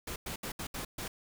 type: noise bursts at uneven times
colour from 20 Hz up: pink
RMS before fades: -39 dBFS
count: 6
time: 0.07-0.16 / 0.26-0.36 / 0.43-0.52 / 0.59-0.67 / 0.74-0.85 / 0.98-1.08 s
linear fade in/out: 5 ms
effects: none